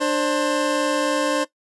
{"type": "tone pair together", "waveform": "25% pulse", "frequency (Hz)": [296.8, 530], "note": ["D4", "C5"], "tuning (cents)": [18, 22], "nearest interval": "minor seventh", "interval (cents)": 1004, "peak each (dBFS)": -18, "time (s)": [0, 1.45], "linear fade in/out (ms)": 20, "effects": ["noise-tail reverb RT60 0.1 s tail -17 dB re dry", "resampled to 24000 Hz"]}